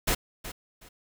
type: noise with echo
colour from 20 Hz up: pink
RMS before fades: -25 dBFS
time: 0.07-0.15 s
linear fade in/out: 10 ms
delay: 370 ms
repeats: 2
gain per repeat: -13 dB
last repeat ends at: 0.89 s
effects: none